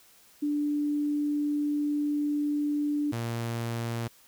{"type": "tone pair in turn", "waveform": ["sine", "sawtooth"], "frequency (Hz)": [293.7, 116.55], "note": ["D4", "A#2"], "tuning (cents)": [0, 0], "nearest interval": "octave + major third", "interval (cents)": 1600, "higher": "first", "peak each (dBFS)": [-25, -26], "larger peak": "first", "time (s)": [[0.42, 3.12], [3.12, 4.08]], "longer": "first", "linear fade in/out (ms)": 10, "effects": ["white hiss -58 dBFS RMS until 4.27 s"]}